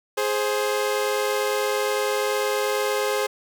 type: tone pair together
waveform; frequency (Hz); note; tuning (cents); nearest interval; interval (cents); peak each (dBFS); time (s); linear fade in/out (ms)
sawtooth; 417.2 / 526; G#4 / C5; +8 / +9; major third; 401; -20 / -21; 0.17-3.27; 10
effects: none